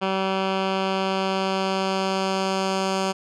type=tone with low-pass filter sweep; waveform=10% pulse; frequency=191.4 Hz; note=G3; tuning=41 cents flat; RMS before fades=-24 dBFS; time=0.01-3.13 s; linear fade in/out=20 ms; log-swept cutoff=3000 to 6600 Hz; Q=1.2; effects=none